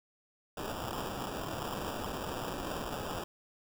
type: noise with sample-and-hold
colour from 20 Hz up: violet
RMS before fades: -38 dBFS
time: 0.57-3.24 s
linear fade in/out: 5 ms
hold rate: 2100 Hz
effects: none